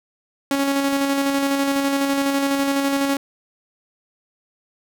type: tone with tremolo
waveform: sawtooth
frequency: 277.2 Hz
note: C#4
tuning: in tune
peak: -13 dBFS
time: 0.51-3.17 s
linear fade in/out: 2 ms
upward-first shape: square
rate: 12 Hz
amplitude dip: 30%
effects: none